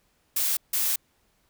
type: noise bursts at uneven times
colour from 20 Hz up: blue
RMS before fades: -25 dBFS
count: 2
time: 0.36-0.57 / 0.73-0.96 s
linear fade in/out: 5 ms
effects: pink hiss -68 dBFS RMS until 1.49 s